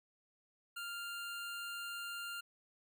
25% pulse tone, 1396.9 Hz, F6, in tune, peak -38 dBFS, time 0.76-2.41 s, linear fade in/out 10 ms, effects none

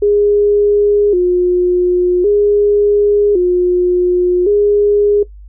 sine tone with vibrato, 384 Hz, G4, 36 cents flat, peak -8 dBFS, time 0.02-5.23 s, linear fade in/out 5 ms, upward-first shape square, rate 0.45 Hz, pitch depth 120 cents each way, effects noise-tail reverb RT60 0.1 s tail -17 dB re dry + added 50 Hz sine -32 dBFS peak until 5.48 s

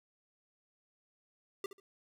square tone with echo, 394.3 Hz, G4, 10 cents sharp, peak -36 dBFS, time 1.64-1.66 s, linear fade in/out 2 ms, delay 70 ms, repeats 2, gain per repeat -12 dB, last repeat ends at 1.8 s, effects none

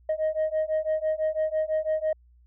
sine beating tone pair, 622.3 / 628.3 Hz, D#5 / D#5, 0 / +17 cents, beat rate 6 Hz, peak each -25 dBFS, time 0.09-2.13 s, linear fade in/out 5 ms, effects tanh soft clip ceiling -20 dBFS + added 60 Hz sine -54 dBFS peak until 2.46 s

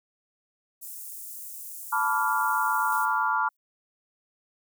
white high-pass noise, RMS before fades -40 dBFS, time 0.81-3.06 s, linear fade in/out 20 ms, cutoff 7600 Hz, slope 24 dB/octave
sine chord, B half-diminished seventh, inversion third, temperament equal with one note detuned, 880 / 987.8 / 1156.5 / 1396.9 Hz, A5 / B5 / D6 / F6, 0 / 0 / -27 / 0 cents, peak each -28 / -28 / -29 / -27 dBFS, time 1.92-3.49 s, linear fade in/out 10 ms
violet noise with exponential decay, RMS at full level -39 dBFS, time 2.92-3.57 s, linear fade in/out 5 ms, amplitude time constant 140 ms
effects none

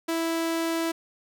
sawtooth tone, 329.6 Hz, E4, in tune, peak -21 dBFS, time 0.08-0.92 s, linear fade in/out 10 ms, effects none

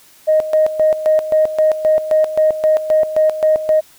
sine tone with tremolo, 622.3 Hz, D#5, in tune, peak -8 dBFS, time 0.27-3.81 s, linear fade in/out 20 ms, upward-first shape square, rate 3.8 Hz, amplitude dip 75%, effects tanh soft clip ceiling -4 dBFS + white hiss -47 dBFS RMS until 3.98 s

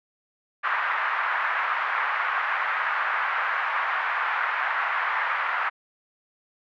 pink band-pass noise, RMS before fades -26 dBFS, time 0.63-5.7 s, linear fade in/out 20 ms, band 1000 to 1900 Hz, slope 24 dB/octave, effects none

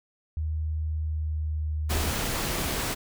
sine tone with pitch glide, 78 to 76.57 Hz, D#2 to D#2, +5 to -27 cents, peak -26 dBFS, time 0.37-2.11 s, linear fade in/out 0 ms, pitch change -32 cents, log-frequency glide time 0.91-1.9 s
pink noise, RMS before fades -29 dBFS, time 1.89-2.95 s, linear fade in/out 20 ms
effects none

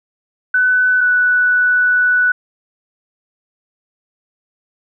sine tone pair in turn, 1501 / 1482.9 Hz, F#6 / F#6, +24 / +3 cents, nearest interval unison, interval 21 cents, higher first, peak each -10 / -10 dBFS, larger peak neither, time 0.54-1.01 / 1.01-2.32 s, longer second, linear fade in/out 5 ms, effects none

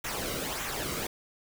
pink noise with flanger, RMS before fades -34 dBFS, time 0.04-1.07 s, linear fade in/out 5 ms, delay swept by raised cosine 0.21 to 1.19 ms, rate 1.7 Hz, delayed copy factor -0.6, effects none

